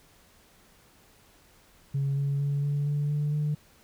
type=tone with pitch steps; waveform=sine; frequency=138.59 / 140.36 / 142.16 / 143.98 / 145.82 / 147.68 / 149.57 Hz; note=C#3 / C#3 / C#3 / D3 / D3 / D3 / D3; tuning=0 / +22 / +44 / -34 / -12 / +10 / +32 cents; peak=-23 dBFS; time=1.94-3.55 s; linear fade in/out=10 ms; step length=230 ms; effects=tanh soft clip ceiling -22 dBFS + pink hiss -59 dBFS RMS until 3.83 s